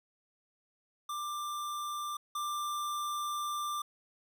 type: tone pair in turn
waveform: square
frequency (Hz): 1185 / 1185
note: D6 / D6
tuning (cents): +15 / +15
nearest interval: unison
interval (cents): 0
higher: neither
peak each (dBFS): -36 / -34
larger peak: second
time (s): 1.09-2.17 / 2.35-3.82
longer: second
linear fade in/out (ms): 5
effects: none